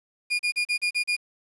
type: tone bursts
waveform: 35% pulse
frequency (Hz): 2430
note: D#7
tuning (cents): -42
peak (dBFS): -20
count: 7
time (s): 0.3-1.167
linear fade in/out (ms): 20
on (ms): 93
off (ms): 36
effects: resampled to 22050 Hz + 9-bit